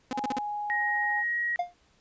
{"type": "tone", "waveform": "sine", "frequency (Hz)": 830.6, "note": "G#5", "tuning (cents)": 0, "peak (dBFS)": -30, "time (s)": [0.11, 1.24], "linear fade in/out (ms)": 50}
{"type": "tone bursts", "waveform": "sawtooth", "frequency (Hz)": 255.9, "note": "C4", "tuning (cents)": -38, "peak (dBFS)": -25, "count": 5, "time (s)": [0.11, 0.386], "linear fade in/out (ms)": 2, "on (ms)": 20, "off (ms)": 44}
{"type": "tone with pitch glide", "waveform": "sine", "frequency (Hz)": [1883, 1898.3], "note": ["A#6", "A#6"], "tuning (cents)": [17, 31], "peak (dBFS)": -26, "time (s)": [0.7, 1.56], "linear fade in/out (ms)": 0, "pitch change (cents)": 14, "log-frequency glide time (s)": [1.17, 1.4]}
{"type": "tone with exponential decay", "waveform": "triangle", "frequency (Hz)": 705, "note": "F5", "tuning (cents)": 16, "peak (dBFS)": -20, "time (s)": [1.59, 1.74], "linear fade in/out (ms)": 5, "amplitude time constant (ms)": 31}
{"effects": ["pink hiss -65 dBFS RMS until 2 s", "resampled to 16000 Hz"]}